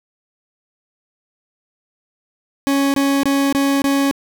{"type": "tone bursts", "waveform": "40% pulse", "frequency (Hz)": 277.2, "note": "C#4", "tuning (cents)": 0, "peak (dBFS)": -13, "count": 5, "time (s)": [2.67, 4.112], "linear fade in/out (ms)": 0, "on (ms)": 270, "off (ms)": 23, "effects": []}